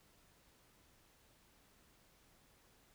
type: silence
effects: pink hiss -69 dBFS RMS until 2.94 s